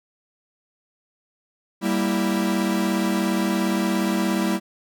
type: chord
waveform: 45% pulse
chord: E diminished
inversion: first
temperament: equal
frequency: 196 / 233.1 / 329.6 Hz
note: G3 / Bb3 / E4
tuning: 0 / 0 / 0 cents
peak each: -23 / -26 / -25 dBFS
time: 1.81-4.6 s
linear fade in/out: 50 ms
effects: none